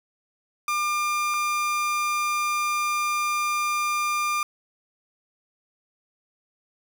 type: tone pair in turn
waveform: 30% pulse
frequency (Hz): 1200 / 1200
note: D6 / D6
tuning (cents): +37 / +37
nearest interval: unison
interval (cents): 0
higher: neither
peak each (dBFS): -20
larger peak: neither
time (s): 0.68-1.34 / 1.34-4.43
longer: second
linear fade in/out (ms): 2
effects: none